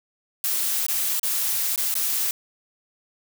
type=noise with dropouts; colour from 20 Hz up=blue; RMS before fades=-24 dBFS; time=0.44-2.31 s; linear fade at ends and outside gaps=1 ms; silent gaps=0.865-0.884 / 1.196-1.231 / 1.76-1.777 / 1.941-1.953 s; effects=none